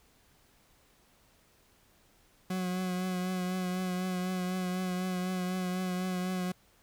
40% pulse tone with vibrato, 183.2 Hz, F#3, 17 cents flat, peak -30 dBFS, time 2.5-6.52 s, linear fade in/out 5 ms, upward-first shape triangle, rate 4 Hz, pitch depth 32 cents each way, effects pink hiss -65 dBFS RMS until 6.82 s

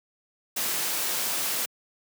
white noise, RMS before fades -28 dBFS, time 0.56-1.66 s, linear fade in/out 10 ms, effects high-pass 200 Hz 12 dB/octave

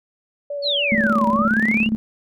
sine tone with vibrato, 572 Hz, D5, 46 cents flat, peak -24 dBFS, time 0.5-1.48 s, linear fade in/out 5 ms, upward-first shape square, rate 6.8 Hz, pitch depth 14 cents each way
sine exponential two-way sweep, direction down then up, 4518 to 932.3 to 2957 Hz, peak -18 dBFS, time 0.62-1.89 s, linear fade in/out 50 ms, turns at 1.27 s
sine tone with tremolo, 220 Hz, A3, in tune, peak -15 dBFS, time 0.92-1.96 s, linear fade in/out 0 ms, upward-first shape square, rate 17 Hz, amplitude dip 70%
effects none

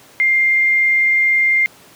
sine tone, 2106 Hz, C7, 11 cents sharp, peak -11 dBFS, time 0.2-1.66 s, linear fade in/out 0 ms, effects pink hiss -45 dBFS RMS until 1.95 s + high-pass 150 Hz 12 dB/octave

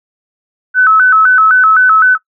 sine tone with vibrato, 1396.9 Hz, F6, in tune, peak -4 dBFS, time 0.74-2.18 s, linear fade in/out 50 ms, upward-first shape square, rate 3.9 Hz, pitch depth 130 cents each way, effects noise-tail reverb RT60 0.1 s tail -21 dB re dry

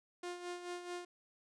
sawtooth tone with tremolo, 353.6 Hz, F4, 22 cents sharp, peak -36 dBFS, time 0.23-1.05 s, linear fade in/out 5 ms, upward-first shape sine, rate 4.6 Hz, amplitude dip 60%, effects resampled to 22050 Hz

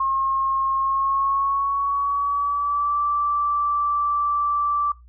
sine tone with pitch glide, 1076 to 1166.6 Hz, C6 to D6, +48 to -12 cents, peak -19 dBFS, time 0-4.92 s, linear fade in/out 5 ms, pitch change +140 cents, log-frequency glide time 0.78-2.99 s, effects noise-tail reverb RT60 0.2 s tail -19 dB re dry + added 60 Hz sine -45 dBFS peak until 5.08 s

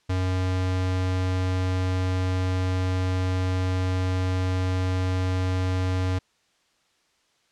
square tone, 92.5 Hz, F#2, in tune, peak -23 dBFS, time 0.09-6.19 s, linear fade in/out 10 ms, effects white hiss -66 dBFS RMS until 7.51 s + low-pass 6000 Hz 12 dB/octave

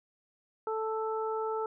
harmonic tone, 440 Hz, A4, in tune, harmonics 1 / 2 / 3, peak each -32 / -36 / -38 dBFS, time 0.67-1.66 s, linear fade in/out 2 ms, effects none

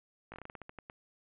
slowing click train, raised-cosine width 0.5 ms, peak -30 dBFS, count 12, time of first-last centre 0.32-0.899 s, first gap 18 ms, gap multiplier 1.2, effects resampled to 8000 Hz + 10-bit

